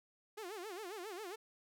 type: tone with vibrato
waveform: sawtooth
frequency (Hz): 392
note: G4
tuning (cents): 0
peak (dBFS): -40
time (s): 0.37-1.36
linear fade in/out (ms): 10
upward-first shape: sine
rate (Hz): 7.4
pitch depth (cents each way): 220
effects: none